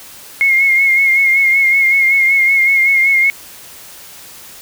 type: tone with vibrato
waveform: sine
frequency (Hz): 2155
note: C#7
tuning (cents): -49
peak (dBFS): -8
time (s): 0.41-3.3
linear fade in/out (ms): 0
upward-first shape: sine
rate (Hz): 5.3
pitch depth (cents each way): 39
effects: white hiss -36 dBFS RMS until 4.61 s